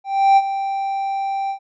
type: tone with ADSR envelope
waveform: triangle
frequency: 784 Hz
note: G5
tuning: in tune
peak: -6 dBFS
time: 0.04-1.59 s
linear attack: 330 ms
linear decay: 42 ms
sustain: -12 dB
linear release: 91 ms
effects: resampled to 16000 Hz